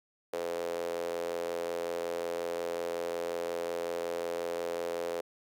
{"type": "tone with high-pass filter", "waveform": "sawtooth", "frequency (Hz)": 85.5, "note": "F2", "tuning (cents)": -36, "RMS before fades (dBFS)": -35, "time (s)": [0.33, 5.21], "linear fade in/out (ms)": 5, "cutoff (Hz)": 480, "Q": 6.3, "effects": []}